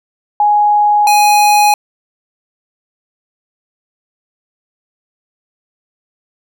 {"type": "tone pair in turn", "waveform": ["sine", "square"], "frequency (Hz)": [832, 832], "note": ["G#5", "G#5"], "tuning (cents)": [3, 3], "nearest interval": "unison", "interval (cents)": 0, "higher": "neither", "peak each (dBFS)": -7, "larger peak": "neither", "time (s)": [[0.4, 1.07], [1.07, 1.74]], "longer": "neither", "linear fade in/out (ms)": 2, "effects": []}